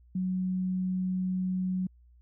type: tone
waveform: sine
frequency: 185 Hz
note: F#3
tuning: in tune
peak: -27 dBFS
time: 0.15-1.87 s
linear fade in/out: 5 ms
effects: added 60 Hz sine -55 dBFS peak until 2.21 s